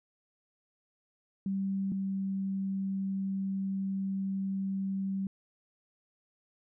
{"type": "tone pair in turn", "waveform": "sine", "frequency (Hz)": [194.4, 193.65], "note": ["G3", "G3"], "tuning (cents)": [-14, -21], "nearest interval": "unison", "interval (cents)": 7, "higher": "first", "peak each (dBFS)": [-29, -30], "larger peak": "first", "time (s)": [[1.46, 1.92], [1.92, 5.27]], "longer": "second", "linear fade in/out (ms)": 2, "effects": []}